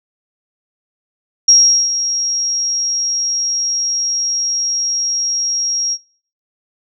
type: tone with ADSR envelope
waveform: sine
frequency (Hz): 5610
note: F8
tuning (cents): +7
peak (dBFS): -4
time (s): 1.48-5.98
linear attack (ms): 7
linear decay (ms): 400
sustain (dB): -11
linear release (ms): 54
effects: noise-tail reverb RT60 0.5 s tail -21 dB re dry

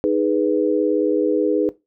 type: chord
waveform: sine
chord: G# minor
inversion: second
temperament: equal with one note detuned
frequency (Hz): 310.2 / 415.3 / 493.9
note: D#4 / G#4 / B4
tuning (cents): -5 / 0 / 0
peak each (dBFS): -20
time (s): 0.04-1.69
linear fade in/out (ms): 0
effects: noise-tail reverb RT60 0.2 s tail -17 dB re dry

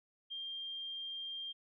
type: tone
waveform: sine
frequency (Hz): 3193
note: G7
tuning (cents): +31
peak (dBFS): -40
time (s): 0.3-1.53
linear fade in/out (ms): 20
effects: none

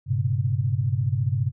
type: tone cluster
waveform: sine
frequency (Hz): 99.8 / 120.3 / 135.1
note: G2 / B2 / C#3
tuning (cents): +32 / -45 / -44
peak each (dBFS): -25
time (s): 0.06-1.52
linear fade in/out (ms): 50
effects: none

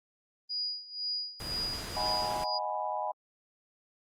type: tone with tremolo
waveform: sine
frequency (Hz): 4898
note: D#8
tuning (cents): -28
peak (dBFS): -30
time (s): 0.49-2.59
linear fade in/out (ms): 20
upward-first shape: sine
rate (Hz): 2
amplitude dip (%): 85
type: noise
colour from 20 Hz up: pink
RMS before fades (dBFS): -40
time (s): 1.4-2.44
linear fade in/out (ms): 2
type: chord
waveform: sine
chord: G# minor seventh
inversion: second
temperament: equal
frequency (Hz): 622.3 / 740 / 830.6 / 987.8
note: D#5 / F#5 / G#5 / B5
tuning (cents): 0 / 0 / 0 / 0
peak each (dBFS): -37 / -38 / -35 / -36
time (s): 1.96-3.12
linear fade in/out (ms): 10
effects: low-pass 12000 Hz 12 dB/octave + Opus 32 kbps

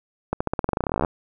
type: accelerating click train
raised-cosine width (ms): 1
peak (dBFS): -8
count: 22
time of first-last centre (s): 0.33-1.048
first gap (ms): 75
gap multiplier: 0.91
effects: none

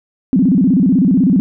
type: tone with vibrato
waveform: sine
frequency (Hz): 221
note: A3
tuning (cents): +8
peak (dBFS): -8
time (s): 0.33-1.4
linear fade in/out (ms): 0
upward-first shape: square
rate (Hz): 16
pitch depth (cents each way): 300
effects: none

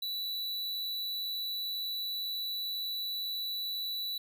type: tone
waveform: square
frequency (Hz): 3951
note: B7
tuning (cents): 0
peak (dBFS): -34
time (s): 0.02-4.18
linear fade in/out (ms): 5
effects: none

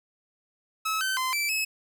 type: tone with pitch steps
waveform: sawtooth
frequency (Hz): 1294 / 1537 / 1033 / 2328 / 2581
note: E6 / G6 / C6 / D7 / E7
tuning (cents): -32 / -35 / -22 / -16 / -37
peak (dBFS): -22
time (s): 0.85-1.65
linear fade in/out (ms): 10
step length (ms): 160
effects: 10-bit

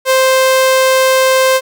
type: tone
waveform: sawtooth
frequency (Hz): 523.3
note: C5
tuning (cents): 0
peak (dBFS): -4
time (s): 0.05-1.61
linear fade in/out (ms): 50
effects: none

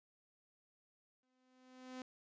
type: tone with exponential growth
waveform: sawtooth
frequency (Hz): 255.9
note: C4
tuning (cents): -38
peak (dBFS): -40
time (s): 1.23-2.02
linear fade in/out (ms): 2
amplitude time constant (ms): 170
effects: resampled to 16000 Hz

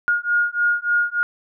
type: beating tone pair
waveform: sine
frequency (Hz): 1427 / 1430.4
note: F6 / F6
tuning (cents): +37 / +41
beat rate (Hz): 3.4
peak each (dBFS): -20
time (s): 0.08-1.23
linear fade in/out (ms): 0
effects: none

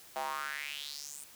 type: tone with high-pass filter sweep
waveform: square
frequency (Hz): 72.1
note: D2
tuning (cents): -31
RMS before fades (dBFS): -40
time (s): 0.16-1.24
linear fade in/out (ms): 0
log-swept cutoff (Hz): 710 to 9200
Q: 4.4
effects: white hiss -55 dBFS RMS until 1.35 s

